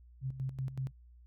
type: tone with tremolo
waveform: sine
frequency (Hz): 132.2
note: C3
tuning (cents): +18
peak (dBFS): -32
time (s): 0.21-0.92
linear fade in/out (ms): 50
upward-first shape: square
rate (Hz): 5.3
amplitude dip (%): 70
effects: added 60 Hz sine -54 dBFS peak until 1.26 s + MP3 96 kbps